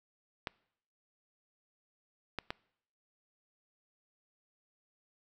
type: clicks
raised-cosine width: 0.3 ms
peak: -19 dBFS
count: 3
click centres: 0.472 / 2.387 / 2.505 s
effects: noise-tail reverb RT60 0.7 s tail -24 dB re dry